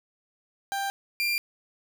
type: tone pair in turn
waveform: 30% pulse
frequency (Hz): 790 / 2383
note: G5 / D7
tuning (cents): +13 / +25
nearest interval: octave + perfect fifth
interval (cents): 1912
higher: second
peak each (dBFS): -25 / -22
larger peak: second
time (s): 0.72-0.9 / 1.2-1.38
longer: neither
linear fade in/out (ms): 0
effects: none